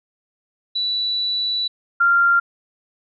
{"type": "tone pair in turn", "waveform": "sine", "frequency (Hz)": [3951, 1388.8], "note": ["B7", "F6"], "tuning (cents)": [0, -10], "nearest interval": "octave + tritone", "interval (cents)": 1810, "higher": "first", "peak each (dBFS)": [-19, -12], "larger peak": "second", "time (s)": [[0.75, 1.68], [2, 2.4]], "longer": "first", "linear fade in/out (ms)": 10, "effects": []}